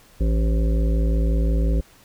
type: harmonic tone with a mistuned harmonic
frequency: 55.4 Hz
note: A1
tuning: 13 cents sharp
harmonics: 1 / 3 / 5 / 7 / 9 / 10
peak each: -17 / -27 / -31 / -34 / -36 / -37 dBFS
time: 0.2-1.81 s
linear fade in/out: 10 ms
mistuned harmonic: 10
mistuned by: -31 cents
effects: pink hiss -52 dBFS RMS until 2.04 s